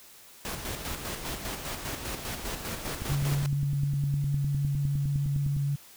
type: noise with tremolo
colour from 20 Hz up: pink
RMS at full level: -34 dBFS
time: 0.45-3.46 s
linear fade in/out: 0 ms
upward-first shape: square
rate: 5 Hz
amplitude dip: 45%
type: click train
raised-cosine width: 5 ms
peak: -22 dBFS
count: 26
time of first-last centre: 3.02-5.566 s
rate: 9.82 Hz
type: tone with vibrato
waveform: sine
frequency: 141.3 Hz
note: C#3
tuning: 34 cents sharp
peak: -25 dBFS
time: 3.09-5.76 s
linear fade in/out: 10 ms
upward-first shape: sine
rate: 6.6 Hz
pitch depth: 11 cents each way
effects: white hiss -52 dBFS RMS until 5.96 s